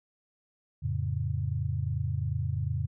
sine chord, F augmented, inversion none, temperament equal, 87.31 / 110 / 138.59 Hz, F2 / A2 / C#3, 0 / 0 / 0 cents, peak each -32 dBFS, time 0.82-2.87 s, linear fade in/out 20 ms, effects none

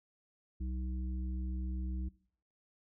harmonic tone, 63.3 Hz, B1, 43 cents sharp, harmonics 1 / 3 / 5, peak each -35 / -45 / -49 dBFS, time 0.6-2.09 s, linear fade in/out 10 ms, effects noise-tail reverb RT60 0.6 s tail -21 dB re dry

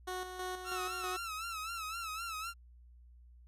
15% pulse tone with tremolo, 367.6 Hz, F#4, 11 cents flat, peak -31 dBFS, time 0.07-1.17 s, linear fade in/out 10 ms, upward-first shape square, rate 3.1 Hz, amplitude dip 50%
sawtooth tone with vibrato, 1320 Hz, E6, 2 cents sharp, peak -35 dBFS, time 0.64-2.54 s, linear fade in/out 50 ms, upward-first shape sine, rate 3.9 Hz, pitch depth 87 cents each way
effects added 60 Hz sine -55 dBFS peak until 3.47 s + resampled to 32000 Hz

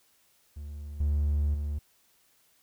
triangle tone with level steps, 73.42 Hz, D2, in tune, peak -35 / -21 / -27 dBFS, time 0.56-1.79 s, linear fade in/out 10 ms, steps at 1 / 1.54 s, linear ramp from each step 5 ms, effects tanh soft clip ceiling -17 dBFS + white hiss -66 dBFS RMS until 2.62 s

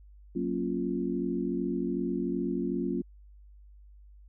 sine chord, Gb major seventh, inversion none, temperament equal with one note detuned, 185 / 233.1 / 275.7 / 349.2 Hz, Gb3 / Bb3 / Db4 / F4, 0 / 0 / -9 / 0 cents, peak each -34 / -34 / -33 / -33 dBFS, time 0.35-3.02 s, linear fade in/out 10 ms, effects added 50 Hz sine -50 dBFS peak until 4.28 s

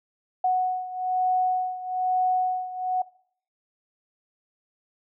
sine beating tone pair, 738 / 739.1 Hz, F#5 / F#5, -5 / -2 cents, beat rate 1.1 Hz, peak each -23 / -27 dBFS, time 0.44-3.02 s, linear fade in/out 5 ms, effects noise-tail reverb RT60 0.6 s tail -21 dB re dry

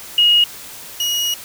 sine / 30% pulse tone pair in turn, 2878 / 2896 Hz, F#7 / F#7, -49 / -38 cents, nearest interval unison, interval 11 cents, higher second, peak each -9 / -14 dBFS, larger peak first, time 0.18-0.44 / 1-1.34 s, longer second, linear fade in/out 2 ms, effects white hiss -35 dBFS RMS until 1.44 s

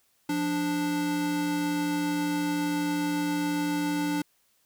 square tone pair together, 174.77 / 293.7 Hz, F3 / D4, +2 / 0 cents, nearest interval major sixth, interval 898 cents, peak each -35 / -27 dBFS, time 0.29-4.22 s, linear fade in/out 5 ms, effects white hiss -68 dBFS RMS until 4.65 s

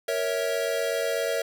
square chord, A# diminished, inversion none, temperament equal with one note detuned, 466.2 / 554.4 / 650.9 Hz, A#4 / C#5 / E5, 0 / 0 / -22 cents, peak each -30 dBFS, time 0.08-1.42 s, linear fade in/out 5 ms, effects none

